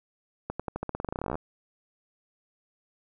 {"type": "accelerating click train", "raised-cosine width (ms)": 1, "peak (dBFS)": -17, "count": 22, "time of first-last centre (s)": [0.5, 1.355], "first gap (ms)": 96, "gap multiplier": 0.9, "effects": []}